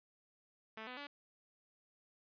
5% pulse tone with pitch steps, 220 / 251.3 / 287 Hz, A3 / B3 / D4, 0 / +30 / -40 cents, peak -34 dBFS, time 0.77-1.07 s, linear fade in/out 5 ms, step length 100 ms, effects resampled to 11025 Hz

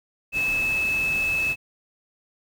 sine tone in noise, 2604 Hz, E7, 22 cents flat, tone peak -21 dBFS, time 0.32-1.56 s, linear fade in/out 50 ms, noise pink, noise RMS -36 dBFS, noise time 0.32-1.56 s, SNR +12 dB, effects none

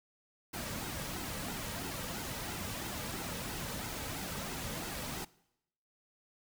pink noise with flanger, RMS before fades -40 dBFS, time 0.53-5.25 s, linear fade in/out 10 ms, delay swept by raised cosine 1.7 to 2.9 ms, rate 3 Hz, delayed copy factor -0.5, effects noise-tail reverb RT60 0.8 s tail -21 dB re dry

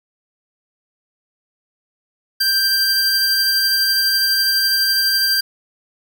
45% pulse tone pair together, 1573 / 4731 Hz, G6 / D8, +6 / +12 cents, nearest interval octave + perfect fifth, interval 1906 cents, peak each -20 / -15 dBFS, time 2.4-5.41 s, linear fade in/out 10 ms, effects none

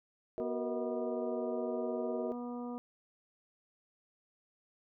sine chord, D# minor, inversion first, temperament equal with one note detuned, 370 / 466.2 / 635.3 Hz, F#4 / A#4 / D#5, 0 / 0 / +36 cents, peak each -39 dBFS, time 0.38-2.32 s, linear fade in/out 0 ms
harmonic tone, 242.9 Hz, B3, 29 cents flat, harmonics 1 / 2 / 3 / 4 / 5, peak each -39 / -45 / -49 / -51 / -53 dBFS, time 0.4-2.78 s, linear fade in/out 0 ms
effects none

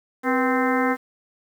harmonic tone with a mistuned harmonic, 259.7 Hz, C4, 13 cents flat, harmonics 1 / 2 / 3 / 4 / 5 / 6 / 7 / 8, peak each -22 / -25 / -27 / -28 / -29 / -30 / -30 / -31 dBFS, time 0.23-0.97 s, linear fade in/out 50 ms, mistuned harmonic 2, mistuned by -98 cents, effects 8-bit

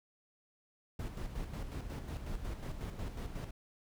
brown noise with tremolo, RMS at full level -39 dBFS, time 0.99-3.51 s, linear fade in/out 5 ms, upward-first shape square, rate 5.5 Hz, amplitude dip 50%, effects none

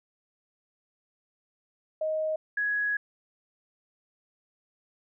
sine tone pair in turn, 626 / 1671.2 Hz, D#5 / G#6, +10 / +10 cents, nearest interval octave + perfect fourth, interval 1700 cents, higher second, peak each -26 / -25 dBFS, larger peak second, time 2.01-2.36 / 2.57-2.97 s, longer second, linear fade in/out 5 ms, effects none

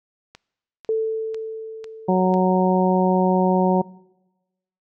click train, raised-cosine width 0.2 ms, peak -23 dBFS, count 5, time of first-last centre 0.35-2.34 s, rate 2.01 Hz
sine tone with exponential decay, 442.6 Hz, A4, 10 cents sharp, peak -17 dBFS, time 0.89-3.33 s, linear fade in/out 1 ms, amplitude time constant 530 ms
harmonic tone, 185 Hz, F#3, in tune, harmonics 1 / 2 / 3 / 4 / 5, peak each -18 / -21 / -23 / -24 / -25 dBFS, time 2.08-3.82 s, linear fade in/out 10 ms
effects noise-tail reverb RT60 1.0 s tail -22 dB re dry

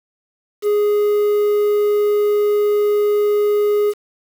triangle tone with quantisation, 415.3 Hz, G#4, in tune, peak -11 dBFS, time 0.62-3.94 s, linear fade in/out 50 ms, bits 6, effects none

